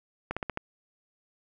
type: slowing click train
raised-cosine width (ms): 0.5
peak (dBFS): -16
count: 5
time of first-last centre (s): 0.31-0.574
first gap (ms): 56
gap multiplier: 1.11
effects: none